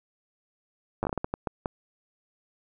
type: slowing click train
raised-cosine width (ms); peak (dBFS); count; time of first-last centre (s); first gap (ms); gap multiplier
1; -14; 11; 1.03-1.658; 9; 1.4
effects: none